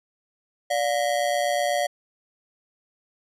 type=ring-modulated tone; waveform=square; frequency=648 Hz; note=E5; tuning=30 cents flat; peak=-19 dBFS; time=0.7-1.87 s; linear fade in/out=10 ms; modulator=64 Hz; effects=low-pass 12000 Hz 12 dB/octave